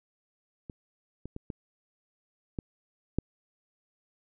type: clicks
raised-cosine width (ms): 3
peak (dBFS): -27 / -26 / -25 / -23 / -20 / -13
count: 6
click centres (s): 0.698 / 1.256 / 1.364 / 1.502 / 2.588 / 3.186
effects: none